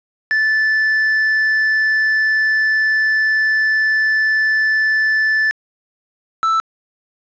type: tone pair in turn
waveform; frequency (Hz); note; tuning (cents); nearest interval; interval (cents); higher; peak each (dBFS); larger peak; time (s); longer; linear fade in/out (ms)
triangle; 1751 / 1321.4; A6 / E6; -9 / +4; perfect fourth; 487; first; -11; neither; 0.31-5.51 / 6.43-6.6; first; 0
effects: resampled to 16000 Hz + 8-bit